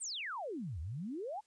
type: exponential two-way sweep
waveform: sine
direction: down then up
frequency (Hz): 9210 to 72.7 to 904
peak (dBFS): -38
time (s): 0-1.41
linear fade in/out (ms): 20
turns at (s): 0.8
effects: white hiss -74 dBFS RMS until 1.46 s + resampled to 22050 Hz